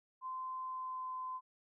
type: tone with pitch glide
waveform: sine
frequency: 1034 to 1026.9 Hz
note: C6 to C6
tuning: -21 to -33 cents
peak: -39 dBFS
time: 0.21-1.41 s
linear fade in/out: 50 ms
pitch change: -12 cents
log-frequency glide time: 0.61-1.14 s
effects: none